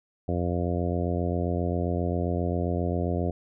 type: harmonic tone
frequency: 87.5 Hz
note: F2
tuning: 4 cents sharp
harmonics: 1 / 2 / 3 / 4 / 5 / 6 / 7 / 8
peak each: -28 / -31 / -33 / -34 / -35 / -36 / -36 / -37 dBFS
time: 0.28-3.31 s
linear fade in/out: 5 ms
effects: none